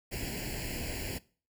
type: noise with comb filter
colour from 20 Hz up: pink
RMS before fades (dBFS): -37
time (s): 0.11-1.19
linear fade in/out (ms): 20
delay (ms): 0.41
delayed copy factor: +0.95
effects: noise-tail reverb RT60 0.4 s tail -21 dB re dry